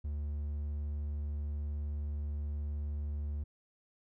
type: tone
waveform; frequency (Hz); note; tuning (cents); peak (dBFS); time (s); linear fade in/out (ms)
triangle; 73.42; D2; 0; -32; 0.04-3.44; 10
effects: none